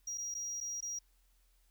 triangle tone with dropouts, 5720 Hz, F8, 41 cents sharp, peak -36 dBFS, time 0.07-0.99 s, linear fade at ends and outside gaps 5 ms, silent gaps 0.176-0.18 / 0.343-0.349 / 0.604-0.61 / 0.807-0.825 s, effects added 42 Hz sine -67 dBFS peak until 1.7 s + white hiss -75 dBFS RMS until 1.7 s

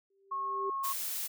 sine tone with exponential growth, 392 Hz, G4, in tune, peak -32 dBFS, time 0.1-0.7 s, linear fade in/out 5 ms, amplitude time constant 130 ms
sine tone, 1089 Hz, C#6, 31 cents flat, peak -32 dBFS, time 0.31-0.93 s, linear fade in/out 10 ms
blue noise, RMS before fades -36 dBFS, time 0.83-1.28 s, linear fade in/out 20 ms
effects none

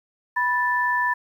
sine tone pair together, 983.2 / 1760 Hz, B5 / A6, -8 / 0 cents, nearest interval minor seventh, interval 1008 cents, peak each -22 / -22 dBFS, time 0.36-1.14 s, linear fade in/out 10 ms, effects 9-bit

